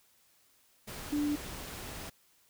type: tone in noise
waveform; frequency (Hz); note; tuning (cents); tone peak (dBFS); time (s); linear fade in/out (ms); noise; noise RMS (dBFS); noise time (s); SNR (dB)
sine; 293.7; D4; 0; -28; 1.12-1.36; 10; pink; -43; 0.87-2.1; +12
effects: white hiss -67 dBFS RMS until 2.49 s